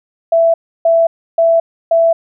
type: tone bursts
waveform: sine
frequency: 664 Hz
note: E5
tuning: 12 cents sharp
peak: -7 dBFS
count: 4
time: 0.32-2.13 s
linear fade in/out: 5 ms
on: 220 ms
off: 310 ms
effects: none